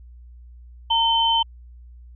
sine tone pair together, 915 / 3078 Hz, A#5 / G7, -32 / -32 cents, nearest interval octave + major sixth, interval 2100 cents, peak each -19 dBFS, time 0.9-1.43 s, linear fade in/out 10 ms, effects added 60 Hz sine -41 dBFS peak until 2.15 s

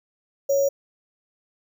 sine tone with sample-and-hold, 554.4 Hz, C#5, in tune, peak -17 dBFS, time 0.49-0.69 s, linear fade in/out 10 ms, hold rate 6300 Hz, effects none

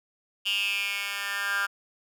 10% pulse tone with high-pass filter sweep, 200 Hz, G3, 35 cents sharp, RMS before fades -29 dBFS, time 0.45-1.67 s, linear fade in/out 20 ms, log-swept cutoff 2900 to 1500 Hz, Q 9.1, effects none

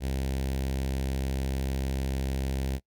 sawtooth tone with notch filter, 66.7 Hz, C2, 34 cents sharp, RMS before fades -30 dBFS, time 0-2.8 s, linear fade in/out 50 ms, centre 1200 Hz, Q 1.1, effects noise-tail reverb RT60 0.1 s tail -22 dB re dry

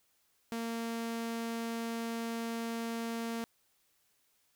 sawtooth tone, 230 Hz, A#3, 23 cents flat, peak -31 dBFS, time 0.52-3.44 s, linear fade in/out 0 ms, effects white hiss -73 dBFS RMS until 4.55 s

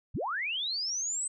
sine linear sweep, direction up, 32.7 to 8250 Hz, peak -30 dBFS, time 0.14-1.28 s, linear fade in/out 10 ms, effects none

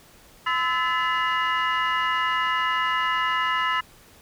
sine tone cluster, 1019 / 1308 / 1736 / 2018 / 2859 Hz, C6 / E6 / A6 / B6 / F7, -46 / -14 / -24 / +37 / +40 cents, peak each -25 / -25 / -27 / -29 / -30 dBFS, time 0.46-3.81 s, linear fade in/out 10 ms, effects tanh soft clip ceiling -14 dBFS + pink hiss -52 dBFS RMS until 4.21 s

